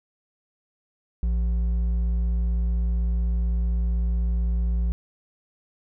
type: tone with hard clipping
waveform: sine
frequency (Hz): 57.9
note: A#1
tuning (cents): -11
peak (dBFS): -22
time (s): 1.23-4.92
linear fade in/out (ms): 0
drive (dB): 5
effects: none